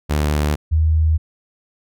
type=tone pair in turn; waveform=sawtooth / sine; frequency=74.5 / 79.1 Hz; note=D2 / D#2; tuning=+25 / +29 cents; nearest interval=minor second; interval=104 cents; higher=second; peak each=-12 dBFS; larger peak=neither; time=0.09-0.56 / 0.71-1.18 s; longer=neither; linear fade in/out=20 ms; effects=none